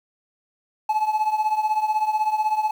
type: tone with tremolo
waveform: triangle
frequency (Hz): 860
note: A5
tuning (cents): -40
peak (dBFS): -13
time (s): 0.89-2.71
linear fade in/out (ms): 5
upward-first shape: triangle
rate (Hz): 16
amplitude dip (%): 85
effects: tanh soft clip ceiling -10 dBFS + 8-bit